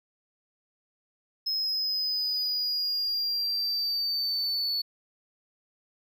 triangle linear sweep, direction down, 5150 to 4435 Hz, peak -25 dBFS, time 1.46-4.82 s, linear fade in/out 10 ms, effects none

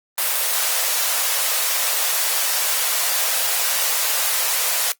white high-pass noise, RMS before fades -20 dBFS, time 0.18-4.92 s, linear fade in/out 2 ms, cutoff 480 Hz, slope 48 dB/octave, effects noise-tail reverb RT60 0.1 s tail -19 dB re dry + Opus 24 kbps

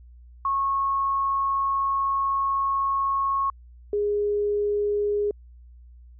sine tone pair in turn, 1096 / 412.7 Hz, C#6 / G#4, -20 / -11 cents, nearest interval octave + perfect fourth, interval 1691 cents, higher first, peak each -21 dBFS, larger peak neither, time 0.45-3.5 / 3.93-5.31 s, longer first, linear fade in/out 2 ms, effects added 60 Hz sine -45 dBFS peak until 6.19 s

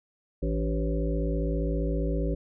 harmonic tone with a mistuned harmonic, 55 Hz, A1, in tune, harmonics 1 / 3 / 5 / 7 / 9 / 10, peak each -27 / -32 / -34 / -35 / -37 / -37 dBFS, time 0.42-2.35 s, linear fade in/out 10 ms, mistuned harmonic 5, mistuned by +67 cents, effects none

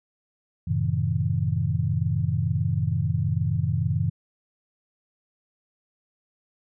sine chord, F# diminished seventh, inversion none, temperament just, 92.5 / 111 / 133.2 / 159.84 Hz, F#2 / A2 / C3 / Eb3, 0 / +16 / +31 / +47 cents, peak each -27 dBFS, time 0.67-4.1 s, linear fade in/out 10 ms, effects none

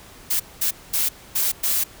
blue noise bursts at uneven times, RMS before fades -21 dBFS, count 5, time 0.3-0.4 / 0.61-0.71 / 0.93-1.09 / 1.35-1.52 / 1.63-1.84 s, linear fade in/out 10 ms, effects pink hiss -45 dBFS RMS until 2 s

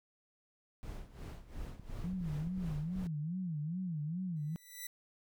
brown noise with tremolo, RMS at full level -42 dBFS, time 0.83-3.07 s, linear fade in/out 0 ms, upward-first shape sine, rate 2.8 Hz, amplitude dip 80%
clicks, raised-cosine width 5 ms, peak -36 dBFS, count 9, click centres 1.28 / 1.797 / 1.898 / 2.133 / 2.209 / 2.473 / 2.578 / 2.962 / 3.019 s
sine tone with vibrato, 166.3 Hz, E3, 16 cents sharp, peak -35 dBFS, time 2.04-4.56 s, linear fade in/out 0 ms, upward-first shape sine, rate 2.4 Hz, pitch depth 210 cents each way
5% pulse tone with exponential growth, 1975.5 Hz, B6, in tune, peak -29 dBFS, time 4.36-4.87 s, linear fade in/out 5 ms, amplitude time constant 110 ms
effects none

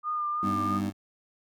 sine tone with vibrato, 1209 Hz, D6, 50 cents sharp, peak -27 dBFS, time 0.03-0.81 s, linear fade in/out 50 ms, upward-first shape sine, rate 3 Hz, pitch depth 24 cents each way
20% pulse tone, 98 Hz, G2, in tune, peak -28 dBFS, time 0.42-0.93 s, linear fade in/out 50 ms
triangle chord, G augmented, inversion none, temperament equal with one note detuned, 198.73 / 246.9 / 311.1 Hz, G3 / B3 / D#4, +24 / 0 / 0 cents, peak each -31 / -33 / -32 dBFS, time 0.43-0.9 s, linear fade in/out 2 ms
effects none

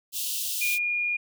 white high-pass noise, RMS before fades -30 dBFS, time 0.12-0.79 s, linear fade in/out 50 ms, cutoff 2700 Hz, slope 96 dB/octave
sine tone, 2428 Hz, D#7, 43 cents flat, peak -24 dBFS, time 0.61-1.17 s, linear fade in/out 10 ms
effects none

